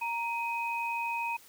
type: tone pair together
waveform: sine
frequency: 932.3 / 2515 Hz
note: A#5 / D#7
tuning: 0 / +18 cents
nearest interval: octave + perfect fourth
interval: 1718 cents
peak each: -32 / -34 dBFS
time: 0.01-1.37 s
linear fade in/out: 10 ms
effects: white hiss -56 dBFS RMS until 1.48 s